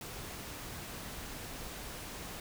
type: noise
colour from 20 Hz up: pink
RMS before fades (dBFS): -44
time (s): 0.01-2.4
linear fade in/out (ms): 2
effects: none